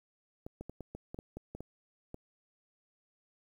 clicks, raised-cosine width 2 ms, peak -29 dBFS, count 11, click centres 0.465 / 0.61 / 0.696 / 0.807 / 0.95 / 1.145 / 1.189 / 1.37 / 1.55 / 1.606 / 2.144 s, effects 10-bit

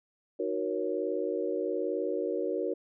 sine chord, D# minor seventh, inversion none, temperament equal with one note detuned, 311.1 / 370 / 473.2 / 554.4 Hz, D#4 / F#4 / A#4 / C#5, 0 / 0 / +26 / 0 cents, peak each -36 / -33 / -33 / -35 dBFS, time 0.39-2.74 s, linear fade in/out 10 ms, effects none

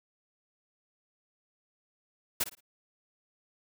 white noise with echo, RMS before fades -28 dBFS, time 2.4-2.44 s, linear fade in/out 10 ms, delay 56 ms, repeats 3, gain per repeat -12 dB, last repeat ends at 2.608 s, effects none

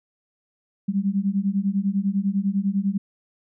sine beating tone pair, 192.4 / 202.4 Hz, G3 / G#3, -32 / -44 cents, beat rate 10 Hz, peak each -23 dBFS, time 0.88-2.98 s, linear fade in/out 10 ms, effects none

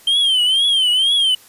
triangle tone with vibrato, 3136 Hz, G7, in tune, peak -11 dBFS, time 0.07-1.35 s, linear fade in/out 5 ms, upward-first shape triangle, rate 2.1 Hz, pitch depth 140 cents each way, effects white hiss -46 dBFS RMS until 1.48 s + resampled to 32000 Hz

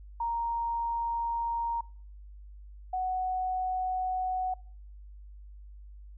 sine tone pair in turn, 932.3 / 742.2 Hz, A#5 / F#5, 0 / +5 cents, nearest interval major third, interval 395 cents, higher first, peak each -28 dBFS, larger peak neither, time 0.2-1.81 / 2.93-4.54 s, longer neither, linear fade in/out 5 ms, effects noise-tail reverb RT60 0.6 s tail -26 dB re dry + added 50 Hz sine -45 dBFS peak until 6.17 s

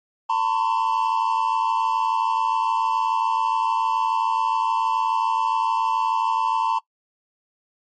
triangle tone cluster, 899 / 1011 / 1098 Hz, A5 / B5 / C#6, +37 / +40 / -17 cents, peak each -19 / -22 / -28 dBFS, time 0.29-6.79 s, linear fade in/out 10 ms, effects noise-tail reverb RT60 0.1 s tail -20 dB re dry + MP3 32 kbps

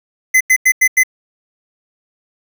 square tone bursts, 2038 Hz, C7, 46 cents flat, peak -8 dBFS, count 5, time 0.34-1.035 s, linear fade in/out 10 ms, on 67 ms, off 90 ms, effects 8-bit

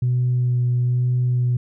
sine tone with vibrato, 123.7 Hz, B2, 3 cents sharp, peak -15 dBFS, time 0.02-1.57 s, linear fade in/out 5 ms, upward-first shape sine, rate 1.1 Hz, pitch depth 13 cents each way, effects tanh soft clip ceiling -13 dBFS

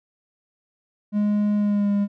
triangle tone with pitch glide, 207.7 to 202.6 Hz, G#3 to G#3, 0 to -43 cents, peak -16 dBFS, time 1.12-2.08 s, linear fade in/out 50 ms, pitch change -43 cents, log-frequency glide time 1.56-1.91 s, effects none

